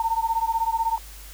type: beating tone pair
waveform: sine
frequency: 900 / 916 Hz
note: A5 / A#5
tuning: +39 / -31 cents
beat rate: 16 Hz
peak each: -24 / -24 dBFS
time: 0-0.98 s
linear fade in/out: 2 ms
effects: added 50 Hz sine -41 dBFS peak until 1.33 s + white hiss -45 dBFS RMS until 1.33 s